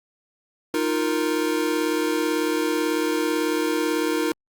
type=chord; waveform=square; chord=Eb suspended second; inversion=none; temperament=equal; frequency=311.1 / 349.2 / 466.2 Hz; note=Eb4 / F4 / Bb4; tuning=0 / 0 / 0 cents; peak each=-25 / -27 / -27 dBFS; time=0.74-4.32 s; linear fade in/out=2 ms; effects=Opus 48 kbps